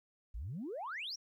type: exponential sweep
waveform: sine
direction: up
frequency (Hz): 46.25 to 5920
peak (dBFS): -38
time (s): 0.34-1.16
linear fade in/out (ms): 10
effects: tanh soft clip ceiling -35 dBFS + 13-bit